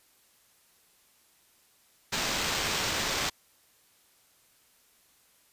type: noise with sample-and-hold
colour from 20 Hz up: violet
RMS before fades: -30 dBFS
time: 2.12-3.3 s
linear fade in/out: 10 ms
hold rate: 11025 Hz
effects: white hiss -64 dBFS RMS until 5.52 s + resampled to 32000 Hz